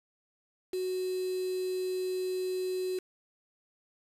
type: tone with quantisation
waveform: sine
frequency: 370 Hz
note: F#4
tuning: in tune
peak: -30 dBFS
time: 0.73-2.99 s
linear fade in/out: 5 ms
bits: 7
effects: resampled to 32000 Hz